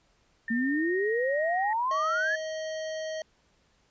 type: tone with pitch glide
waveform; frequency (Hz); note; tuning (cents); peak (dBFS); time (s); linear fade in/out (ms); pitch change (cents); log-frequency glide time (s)
sine; 1804 to 1877.4; A6 to A#6; +43 to +12; -31; 0.48-1.73; 2; +69; 0.6-1.06
type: exponential sweep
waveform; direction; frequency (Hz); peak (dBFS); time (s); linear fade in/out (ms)
sine; up; 225.1 to 1760; -25; 0.5-2.36; 10
type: harmonic tone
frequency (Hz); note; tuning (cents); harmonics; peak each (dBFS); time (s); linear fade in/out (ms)
631; D#5; +24; 1 / 3 / 5 / 7 / 9 / 10; -32 / -42 / -46 / -49 / -51 / -52; 1.91-3.22; 2
effects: pink hiss -67 dBFS RMS until 3.9 s + resampled to 16000 Hz